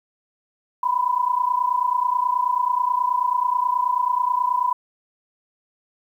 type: tone pair together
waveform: sine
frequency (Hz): 979 / 1008.3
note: B5 / B5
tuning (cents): -15 / +36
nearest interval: minor second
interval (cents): 51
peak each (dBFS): -21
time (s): 0.83-4.73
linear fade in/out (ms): 5
effects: 9-bit